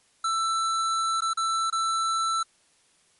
square tone with dropouts, 1330 Hz, E6, 15 cents sharp, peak -24 dBFS, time 0.24-2.43 s, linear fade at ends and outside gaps 5 ms, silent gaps 1.207-1.219 / 1.334-1.372 / 1.701-1.725 s, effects white hiss -63 dBFS RMS until 3.19 s + MP3 48 kbps

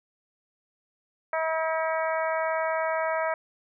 harmonic tone, 321.1 Hz, E4, 45 cents flat, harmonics 2 / 3 / 4 / 5 / 6 / 7, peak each -27 / -31 / -33 / -35 / -37 / -38 dBFS, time 1.33-3.34 s, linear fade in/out 2 ms, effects none

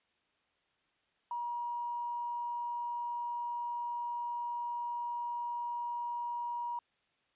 triangle tone with tanh clipping, 955 Hz, A#5, 42 cents sharp, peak -34 dBFS, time 1.31-6.79 s, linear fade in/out 2 ms, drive 2 dB, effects white hiss -75 dBFS RMS until 7.35 s + resampled to 8000 Hz

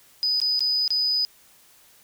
sine tone with dropouts, 4983 Hz, D#8, 2 cents sharp, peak -19 dBFS, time 0.23-1.25 s, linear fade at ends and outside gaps 0 ms, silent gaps 0.401-0.416 / 0.593-0.606 / 0.878-0.905 s, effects tanh soft clip ceiling -15 dBFS + white hiss -55 dBFS RMS until 2.03 s

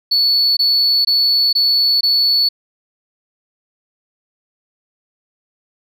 sine tone bursts, 4435 Hz, C#8, in tune, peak -9 dBFS, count 5, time 0.11-2.49 s, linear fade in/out 10 ms, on 460 ms, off 20 ms, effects tanh soft clip ceiling -9 dBFS

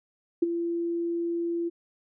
sine tone with ADSR envelope, 340 Hz, F4, 46 cents flat, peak -16 dBFS, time 0.42-1.7 s, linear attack 8 ms, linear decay 19 ms, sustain -10 dB, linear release 24 ms, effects none

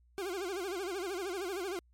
40% pulse tone with vibrato, 373.1 Hz, F#4, 14 cents sharp, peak -34 dBFS, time 0.18-1.79 s, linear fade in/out 0 ms, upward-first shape sine, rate 13 Hz, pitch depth 150 cents each way, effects added 60 Hz sine -62 dBFS peak until 1.93 s + MP3 64 kbps

